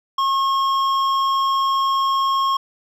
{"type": "tone with hard clipping", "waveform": "sine", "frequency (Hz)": 1083, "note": "C#6", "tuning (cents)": -41, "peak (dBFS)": -18, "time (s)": [0.18, 2.57], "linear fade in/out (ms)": 5, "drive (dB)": 9, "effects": []}